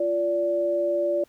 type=tone pair together; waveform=sine; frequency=346.9 / 580 Hz; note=F4 / D5; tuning=-12 / -22 cents; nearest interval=major sixth; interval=890 cents; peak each=-27 / -22 dBFS; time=0-1.24 s; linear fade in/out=5 ms; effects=pink hiss -62 dBFS RMS until 1.28 s